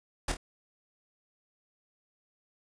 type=noise with echo; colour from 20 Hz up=pink; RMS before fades=-30 dBFS; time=0.28-0.32 s; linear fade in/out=5 ms; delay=25 ms; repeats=2; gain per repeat=-7 dB; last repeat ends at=0.37 s; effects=resampled to 22050 Hz